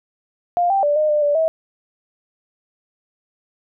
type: tone with pitch steps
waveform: sine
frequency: 702 / 784 / 585 / 612 / 598 / 582 / 644 Hz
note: F5 / G5 / D5 / D#5 / D5 / D5 / E5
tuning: +9 / 0 / -7 / -29 / +31 / -16 / -41 cents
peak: -14 dBFS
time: 0.57-1.48 s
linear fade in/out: 0 ms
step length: 130 ms
effects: none